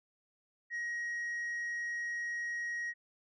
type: tone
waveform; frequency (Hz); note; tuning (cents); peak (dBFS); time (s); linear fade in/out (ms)
sine; 1891; A#6; +24; -32; 0.7-2.94; 50
effects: tanh soft clip ceiling -34 dBFS